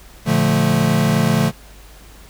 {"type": "chord", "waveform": "square", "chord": "Bb major seventh", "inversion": "none", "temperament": "equal with one note detuned", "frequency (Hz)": [116.54, 146.83, 175.22, 220], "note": ["Bb2", "D3", "F3", "A3"], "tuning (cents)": [0, 0, 6, 0], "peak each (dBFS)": [-23, -19, -20, -19], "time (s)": [0.25, 1.52], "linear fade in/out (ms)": 50, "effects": ["added 50 Hz sine -42 dBFS peak until 2.29 s", "pink hiss -45 dBFS RMS until 2.29 s"]}